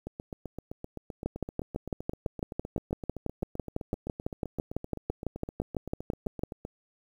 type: two click trains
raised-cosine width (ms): 2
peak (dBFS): -16 / -24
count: 32 / 52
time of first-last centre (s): 1.26-6.435 / 0.07-6.651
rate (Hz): 5.99 / 7.75
effects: 9-bit